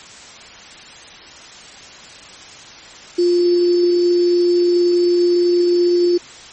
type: tone with sample-and-hold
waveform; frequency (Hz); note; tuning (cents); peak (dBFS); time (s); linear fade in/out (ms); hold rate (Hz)
sine; 351.1; F4; +9; -11; 3.18-6.18; 10; 4900
effects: white hiss -38 dBFS RMS until 6.52 s + MP3 32 kbps